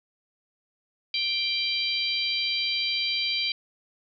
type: harmonic tone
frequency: 786 Hz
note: G5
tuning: 4 cents sharp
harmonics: 3 / 4 / 5 / 6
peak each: -30 / -30 / -30 / -30 dBFS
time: 1.14-3.52 s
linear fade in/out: 2 ms
effects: none

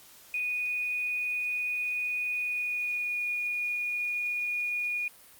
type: tone with pitch glide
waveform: sine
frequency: 2472 to 2446 Hz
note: D#7 to D#7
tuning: -12 to -30 cents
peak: -28 dBFS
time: 0.34-5.08 s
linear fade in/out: 2 ms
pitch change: -18 cents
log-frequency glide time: 2.36-3.27 s
effects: white hiss -54 dBFS RMS until 5.39 s + Opus 48 kbps

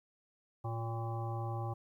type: harmonic tone with a mistuned harmonic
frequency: 114 Hz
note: A#2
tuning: 38 cents flat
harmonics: 1 / 3 / 5 / 7 / 9 / 10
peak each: -36 / -46 / -48 / -43 / -50 / -50 dBFS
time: 0.64-1.74 s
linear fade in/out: 10 ms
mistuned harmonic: 3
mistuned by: +48 cents
effects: 12-bit

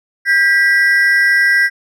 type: ring-modulated tone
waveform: triangle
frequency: 1778 Hz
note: A6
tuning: 18 cents sharp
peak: -4 dBFS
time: 0.25-1.7 s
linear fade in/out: 50 ms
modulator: 176 Hz
effects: none

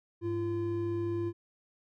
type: tone pair together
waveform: triangle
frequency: 102.7 / 342.5 Hz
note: G#2 / F4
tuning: -19 / -34 cents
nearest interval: octave + major sixth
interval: 2085 cents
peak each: -34 / -29 dBFS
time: 0.21-1.33 s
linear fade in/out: 50 ms
effects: none

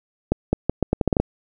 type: accelerating click train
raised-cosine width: 2 ms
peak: -4 dBFS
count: 10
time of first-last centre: 0.32-1.2 s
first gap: 210 ms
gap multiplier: 0.79
effects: none

